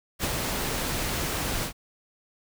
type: noise with ADSR envelope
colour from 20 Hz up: pink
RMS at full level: -26 dBFS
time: 0.19-1.73 s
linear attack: 50 ms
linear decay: 30 ms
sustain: -3 dB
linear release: 91 ms
effects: none